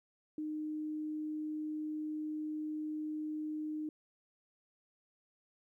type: tone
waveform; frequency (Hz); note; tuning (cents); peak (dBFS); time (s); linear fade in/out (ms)
sine; 306.7; D#4; -25; -36; 0.38-3.89; 2
effects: 13-bit